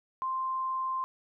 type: tone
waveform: sine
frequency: 1046.5 Hz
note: C6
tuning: in tune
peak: -29 dBFS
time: 0.22-1.04 s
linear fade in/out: 0 ms
effects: none